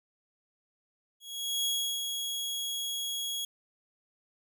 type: tone with ADSR envelope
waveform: sawtooth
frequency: 3322 Hz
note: G#7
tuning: in tune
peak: -24 dBFS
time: 1.2-3.45 s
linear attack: 450 ms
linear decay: 350 ms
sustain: -5 dB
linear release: 3 ms
effects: none